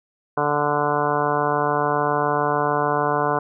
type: harmonic tone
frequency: 146.9 Hz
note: D3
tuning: 1 cent sharp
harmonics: 1 / 2 / 3 / 4 / 5 / 6 / 7 / 8 / 9 / 10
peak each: -30 / -30 / -25 / -27 / -25 / -29 / -24 / -30 / -32 / -30 dBFS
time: 0.37-3.39 s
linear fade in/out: 5 ms
effects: none